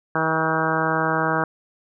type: harmonic tone with a mistuned harmonic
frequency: 160.1 Hz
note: D#3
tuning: 50 cents sharp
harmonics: 1 / 2 / 3 / 4 / 5 / 6 / 7 / 8 / 9 / 10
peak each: -28 / -28 / -28 / -28 / -28 / -28 / -28 / -28 / -28 / -28 dBFS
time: 0.15-1.44 s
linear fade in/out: 2 ms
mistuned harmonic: 10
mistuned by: -23 cents
effects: none